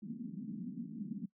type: band-pass noise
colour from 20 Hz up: white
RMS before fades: -43 dBFS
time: 0.02-1.26 s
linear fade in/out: 10 ms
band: 170 to 250 Hz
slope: 48 dB/octave
effects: noise-tail reverb RT60 0.1 s tail -22 dB re dry